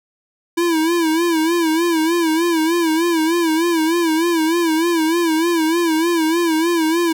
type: tone with vibrato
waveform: square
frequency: 330 Hz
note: E4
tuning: 2 cents sharp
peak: -15 dBFS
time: 0.57-7.13 s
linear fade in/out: 10 ms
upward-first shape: sine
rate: 3.3 Hz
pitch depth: 90 cents each way
effects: none